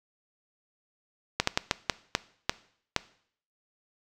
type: slowing click train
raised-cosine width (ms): 0.2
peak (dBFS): -5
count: 8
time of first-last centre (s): 1.4-2.963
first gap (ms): 74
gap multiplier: 1.36
effects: noise-tail reverb RT60 0.6 s tail -19 dB re dry